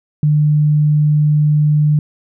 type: tone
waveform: sine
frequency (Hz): 150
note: D3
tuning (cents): +37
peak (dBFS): -9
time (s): 0.23-1.99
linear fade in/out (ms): 2
effects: none